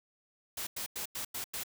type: noise bursts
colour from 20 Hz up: white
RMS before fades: -38 dBFS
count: 6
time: 0.57-1.635 s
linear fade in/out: 5 ms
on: 100 ms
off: 93 ms
effects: none